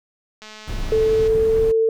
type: click train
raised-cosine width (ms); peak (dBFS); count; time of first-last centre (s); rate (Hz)
0.2; -22; 185; 0.42-1.276; 215
type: noise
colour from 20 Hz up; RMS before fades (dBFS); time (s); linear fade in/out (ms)
brown; -27; 0.67-1.72; 10
type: tone with pitch glide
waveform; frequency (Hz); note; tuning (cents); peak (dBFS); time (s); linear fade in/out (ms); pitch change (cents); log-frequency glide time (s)
sine; 440 to 447.9; A4 to A4; 0 to +31; -14; 0.92-1.89; 2; +31; 1.03-1.77
effects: none